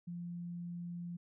sine tone, 173.4 Hz, F3, 12 cents flat, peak -40 dBFS, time 0.07-1.17 s, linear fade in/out 10 ms, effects none

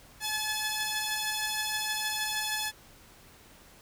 10% pulse tone pair together, 857.3 / 1721 Hz, A5 / A6, -45 / -39 cents, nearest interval octave, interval 1206 cents, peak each -24 dBFS, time 0.2-2.72 s, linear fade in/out 50 ms, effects pink hiss -55 dBFS RMS until 3.81 s

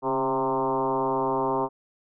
sine tone with frequency modulation, 659.3 Hz, E5, in tune, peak -22 dBFS, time 0.02-1.69 s, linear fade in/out 50 ms, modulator 130 Hz, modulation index 3.1, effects none

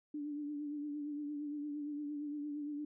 sine tone with vibrato, 293.7 Hz, D4, in tune, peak -38 dBFS, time 0.14-2.85 s, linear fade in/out 5 ms, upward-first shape triangle, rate 8.7 Hz, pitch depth 47 cents each way, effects none

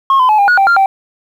sine tone with pitch steps, 1082 / 1017 / 855 / 805 / 1454 / 782 / 1391 / 777 Hz, C#6 / C6 / A5 / G5 / F#6 / G5 / F6 / G5, -42 / -50 / -50 / +46 / -31 / -4 / -7 / -16 cents, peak -4 dBFS, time 0.1-0.86 s, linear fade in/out 2 ms, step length 95 ms, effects tanh soft clip ceiling -5 dBFS + 7-bit

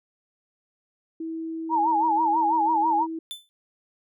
sine tone, 324.7 Hz, E4, 26 cents flat, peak -29 dBFS, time 1.2-3.19 s, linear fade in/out 5 ms
sine tone with vibrato, 887 Hz, A5, 14 cents sharp, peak -19 dBFS, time 1.69-3.07 s, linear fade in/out 50 ms, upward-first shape sine, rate 6.1 Hz, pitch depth 140 cents each way
45% pulse tone with exponential decay, 3520 Hz, A7, in tune, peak -29 dBFS, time 3.31-3.49 s, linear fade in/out 0 ms, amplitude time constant 37 ms
effects none

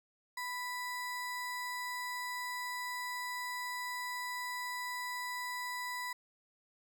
square ring-modulated tone, 1484 Hz, F#6, 5 cents sharp, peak -35 dBFS, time 0.37-6.13 s, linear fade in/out 5 ms, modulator 490 Hz, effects none

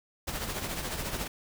pink noise with tremolo, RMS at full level -32 dBFS, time 0.27-1.28 s, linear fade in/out 10 ms, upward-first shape triangle, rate 14 Hz, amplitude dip 60%, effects none

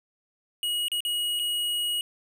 square tone with dropouts, 2900 Hz, F#7, 35 cents flat, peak -26 dBFS, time 0.63-2.01 s, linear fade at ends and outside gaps 1 ms, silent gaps 0.883-0.917 / 1.005-1.05 / 1.392-1.396 s, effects none

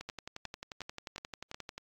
two click trains, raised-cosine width 0.2 ms, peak -23 / -24 dBFS, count 5 / 21, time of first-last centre 0.09-1.545 / 0.01-1.78 s, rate 2.75 / 11.3 Hz, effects AAC 48 kbps

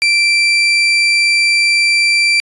30% pulse tone, 2349 Hz, D7, in tune, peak -7 dBFS, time 0.02-2.4 s, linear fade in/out 0 ms, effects resampled to 24000 Hz

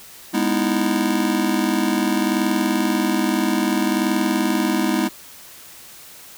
square chord, E major seventh, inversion first, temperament just, 206 / 247.2 / 309 / 329.6 Hz, G#3 / B3 / D#4 / E4, -14 / +2 / -12 / 0 cents, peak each -24 dBFS, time 0.33-5.09 s, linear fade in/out 20 ms, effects white hiss -42 dBFS RMS until 6.37 s

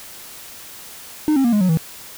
triangle tone with pitch steps, 305.2 / 268.8 / 236.7 / 208.5 / 183.58 / 161.67 Hz, D#4 / C4 / A#3 / G#3 / F#3 / E3, -33 / +47 / +27 / +7 / -13 / -33 cents, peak -11 dBFS, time 1.28-1.772 s, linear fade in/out 0 ms, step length 82 ms, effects white hiss -38 dBFS RMS until 2.17 s

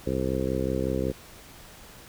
harmonic tone, 65.41 Hz, C2, in tune, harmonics 1 / 2 / 3 / 4 / 5 / 6 / 7 / 8, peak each -33 / -33 / -33 / -33 / -33 / -33 / -33 / -33 dBFS, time 0.06-1.12 s, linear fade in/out 10 ms, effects pink hiss -48 dBFS RMS until 2.08 s

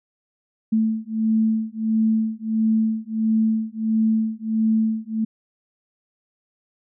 sine beating tone pair, 220 / 221.5 Hz, A3 / A3, 0 / +12 cents, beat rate 1.5 Hz, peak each -21 dBFS, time 0.72-5.25 s, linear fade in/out 10 ms, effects none

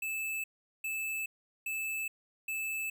square tone bursts, 2624 Hz, E7, 9 cents flat, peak -34 dBFS, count 4, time 0.02-2.9 s, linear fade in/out 5 ms, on 420 ms, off 400 ms, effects none

